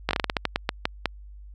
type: slowing click train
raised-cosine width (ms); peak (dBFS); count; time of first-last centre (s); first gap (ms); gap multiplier
0.3; -6; 13; 0.09-1.057; 19; 1.24
effects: added 50 Hz sine -41 dBFS peak until 1.54 s